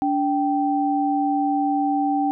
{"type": "tone pair together", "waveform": "sine", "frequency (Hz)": [288.8, 780], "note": ["D4", "G5"], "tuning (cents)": [-29, -9], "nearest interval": "octave + perfect fourth", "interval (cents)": 1720, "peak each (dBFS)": -21, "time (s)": [0.02, 2.31], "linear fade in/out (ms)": 0, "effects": []}